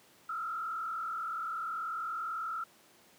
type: tone with frequency modulation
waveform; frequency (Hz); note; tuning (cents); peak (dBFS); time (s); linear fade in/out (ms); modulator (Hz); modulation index
sine; 1330; E6; +15; -34; 0.29-2.64; 5; 40.6; 1.5
effects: pink hiss -61 dBFS RMS until 3.18 s + high-pass 200 Hz 12 dB/octave